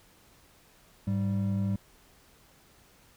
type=tone pair together; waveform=triangle; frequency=103.35 / 195.1 Hz; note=G#2 / G3; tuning=-8 / -8 cents; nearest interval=major seventh; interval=1100 cents; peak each=-27 dBFS; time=1.07-1.76 s; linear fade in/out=5 ms; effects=pink hiss -60 dBFS RMS until 3.16 s